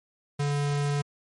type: tone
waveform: square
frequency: 144 Hz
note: D3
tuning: 34 cents flat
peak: -25 dBFS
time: 0.39-1.02 s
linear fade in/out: 10 ms
effects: MP3 48 kbps